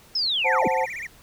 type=linear sweep; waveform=sine; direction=down; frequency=5350 to 116.54 Hz; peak=-21 dBFS; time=0.15-0.68 s; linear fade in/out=5 ms
type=chord; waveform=sine; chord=F# diminished; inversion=second; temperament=equal; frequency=523.3 / 740 / 880 Hz; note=C5 / F#5 / A5; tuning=0 / 0 / 0 cents; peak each=-24 / -28 / -23 dBFS; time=0.44-0.86 s; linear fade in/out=20 ms
type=tone with vibrato; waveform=triangle; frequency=2093 Hz; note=C7; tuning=in tune; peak=-29 dBFS; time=0.46-1.07 s; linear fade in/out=5 ms; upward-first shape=sine; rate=16 Hz; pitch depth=250 cents each way
effects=pink hiss -52 dBFS RMS until 1.22 s